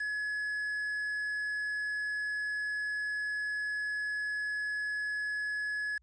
triangle tone with quantisation, 1695 Hz, G#6, 35 cents sharp, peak -30 dBFS, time 0-5.98 s, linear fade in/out 5 ms, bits 9, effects added 60 Hz sine -64 dBFS peak until 6.02 s + resampled to 22050 Hz

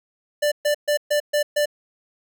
square tone bursts, 590 Hz, D5, 8 cents sharp, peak -18 dBFS, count 6, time 0.42-1.658 s, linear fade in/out 10 ms, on 98 ms, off 130 ms, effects none

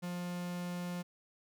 45% pulse tone, 176.6 Hz, F3, 20 cents sharp, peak -37 dBFS, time 0.02-1.03 s, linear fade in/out 20 ms, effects none

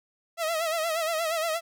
sawtooth tone with vibrato, 651 Hz, E5, 22 cents flat, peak -22 dBFS, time 0.37-1.61 s, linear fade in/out 50 ms, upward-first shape sine, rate 8.5 Hz, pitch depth 79 cents each way, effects none

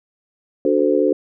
sine chord, D dominant seventh, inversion none, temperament equal with one note detuned, 293.7 / 370 / 440 / 516.6 Hz, D4 / F#4 / A4 / C5, 0 / 0 / 0 / -22 cents, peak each -19 dBFS, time 0.65-1.13 s, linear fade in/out 2 ms, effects none

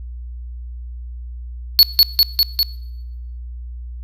square tone with echo, 4400 Hz, C#8, 14 cents flat, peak -5 dBFS, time 1.79-1.83 s, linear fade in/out 0 ms, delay 200 ms, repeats 4, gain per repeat -2 dB, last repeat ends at 2.63 s, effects noise-tail reverb RT60 0.9 s tail -20 dB re dry + added 60 Hz sine -28 dBFS peak until 4.03 s

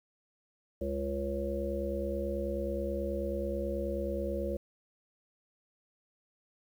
harmonic tone, 69.3 Hz, C#2, in tune, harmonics 1 / 3 / 5 / 7 / 8, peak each -37 / -39 / -38 / -39 / -36 dBFS, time 0.81-4.57 s, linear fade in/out 5 ms, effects 10-bit

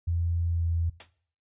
sine tone with pitch glide, 85 to 83.78 Hz, F2 to E2, -46 to +29 cents, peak -24 dBFS, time 0.07-0.9 s, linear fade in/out 10 ms, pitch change -25 cents, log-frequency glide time 0.48-0.66 s
white noise with exponential decay, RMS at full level -37 dBFS, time 1-1.11 s, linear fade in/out 2 ms, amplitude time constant 23 ms
effects noise-tail reverb RT60 0.6 s tail -20 dB re dry + resampled to 8000 Hz

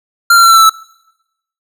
square tone with pitch steps, 1387 / 1371.9 / 1356.9 / 1342.1 / 1327.4 / 1312.9 Hz, F6 / F6 / E6 / E6 / E6 / E6, -12 / -31 / +50 / +31 / +12 / -7 cents, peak -4 dBFS, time 0.3-0.696 s, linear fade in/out 5 ms, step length 66 ms, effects noise-tail reverb RT60 0.9 s tail -24 dB re dry

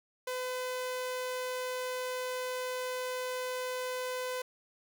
sawtooth tone, 506 Hz, B4, 42 cents sharp, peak -30 dBFS, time 0.27-4.42 s, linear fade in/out 5 ms, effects 10-bit

